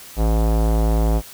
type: tone with low-pass filter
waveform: square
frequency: 55 Hz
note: A1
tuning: in tune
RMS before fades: -17 dBFS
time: 0.16-1.22 s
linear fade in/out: 50 ms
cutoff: 750 Hz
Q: 1.7
effects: white hiss -40 dBFS RMS until 1.33 s